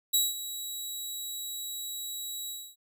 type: tone with ADSR envelope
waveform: 15% pulse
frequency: 3876 Hz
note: B7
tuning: 33 cents flat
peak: -14 dBFS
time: 0.13-2.76 s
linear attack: 15 ms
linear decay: 190 ms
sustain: -14 dB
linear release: 270 ms
effects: none